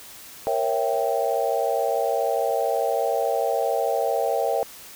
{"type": "chord", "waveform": "sine", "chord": "A# diminished seventh", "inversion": "none", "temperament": "equal with one note detuned", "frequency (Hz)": [466.2, 546.1, 659.3, 784], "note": ["A#4", "C#5", "E5", "G5"], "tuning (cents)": [0, -26, 0, 0], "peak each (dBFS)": -26, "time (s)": [0.47, 4.63], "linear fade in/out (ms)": 0, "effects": ["white hiss -43 dBFS RMS until 4.95 s"]}